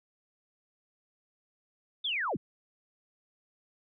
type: linear sweep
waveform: sine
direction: down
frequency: 3625 to 76 Hz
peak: -29 dBFS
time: 2.04-2.37 s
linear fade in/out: 10 ms
effects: none